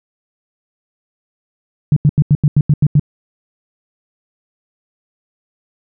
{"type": "tone bursts", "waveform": "sine", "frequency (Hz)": 147.2, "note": "D3", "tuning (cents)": 4, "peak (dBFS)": -6, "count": 9, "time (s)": [1.92, 2.996], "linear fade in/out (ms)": 2, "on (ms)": 44, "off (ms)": 85, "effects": []}